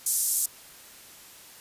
pink band-pass noise, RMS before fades -26 dBFS, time 0.06-0.46 s, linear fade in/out 5 ms, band 7400 to 13000 Hz, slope 24 dB/octave, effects white hiss -49 dBFS RMS until 1.6 s + resampled to 32000 Hz

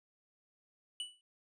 square tone with exponential decay, 2960 Hz, F#7, in tune, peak -35 dBFS, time 1-1.21 s, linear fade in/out 1 ms, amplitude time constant 45 ms, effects noise-tail reverb RT60 0.2 s tail -23 dB re dry + resampled to 22050 Hz

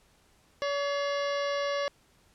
harmonic tone with a mistuned harmonic, 568 Hz, C#5, 42 cents sharp, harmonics 1 / 2 / 3 / 4 / 5 / 6 / 7 / 8 / 9 / 10, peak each -29 / -35 / -39 / -41 / -43 / -45 / -46 / -47 / -48 / -49 dBFS, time 0.62-1.88 s, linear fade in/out 0 ms, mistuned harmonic 4, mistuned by -130 cents, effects pink hiss -64 dBFS RMS until 2.34 s + low-pass 11000 Hz 12 dB/octave

